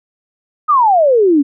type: exponential sweep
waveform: sine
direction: down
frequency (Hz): 1277 to 270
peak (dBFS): -7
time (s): 0.68-1.43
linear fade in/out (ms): 20
effects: none